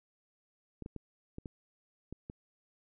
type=clicks; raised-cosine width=3 ms; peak=-29 dBFS; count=7; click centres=0.823 / 0.861 / 0.963 / 1.384 / 1.458 / 2.126 / 2.299 s; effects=none